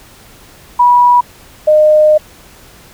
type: tone pair in turn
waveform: sine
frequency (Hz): 975 / 611.6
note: B5 / D#5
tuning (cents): -23 / -30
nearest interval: minor sixth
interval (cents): 807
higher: first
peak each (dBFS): -4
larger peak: neither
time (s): 0.79-1.21 / 1.67-2.18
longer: second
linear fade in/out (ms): 10
effects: pink hiss -40 dBFS RMS until 2.93 s